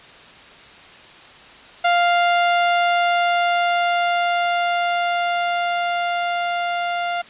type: tone with level ramp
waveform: sawtooth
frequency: 698.5 Hz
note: F5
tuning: in tune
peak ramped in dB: -10 to -17 dBFS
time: 1.84-7.22 s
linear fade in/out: 10 ms
effects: white hiss -43 dBFS RMS until 7.29 s + resampled to 8000 Hz